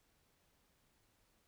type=silence; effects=pink hiss -75 dBFS RMS until 1.47 s